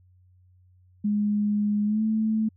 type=tone with pitch glide; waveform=sine; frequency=207.7 to 218.8 Hz; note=G#3 to A3; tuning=0 to -9 cents; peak=-21 dBFS; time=1.04-2.49 s; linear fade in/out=10 ms; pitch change=+91 cents; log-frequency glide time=1.85-2.02 s; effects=added 91 Hz sine -55 dBFS peak until 2.56 s